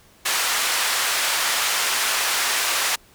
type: band-pass noise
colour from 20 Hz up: pink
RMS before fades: -22 dBFS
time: 0.25-2.96 s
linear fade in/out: 10 ms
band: 1100 to 12000 Hz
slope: 12 dB/octave
effects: pink hiss -53 dBFS RMS until 3.14 s

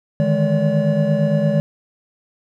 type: tone cluster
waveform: triangle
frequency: 151 / 159.7 / 209 / 572 Hz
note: D3 / D#3 / G#3 / D5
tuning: +48 / +45 / +11 / -46 cents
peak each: -18 dBFS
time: 0.2-1.6 s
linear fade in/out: 0 ms
effects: none

